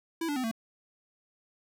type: tone with pitch steps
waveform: square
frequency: 330 / 290.6 / 255.9 / 225.4 Hz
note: E4 / D4 / C4 / A3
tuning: +2 / -18 / -38 / +42 cents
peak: -30 dBFS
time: 0.21-0.514 s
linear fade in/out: 5 ms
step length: 76 ms
effects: none